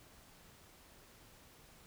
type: silence
effects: pink hiss -61 dBFS RMS until 1.86 s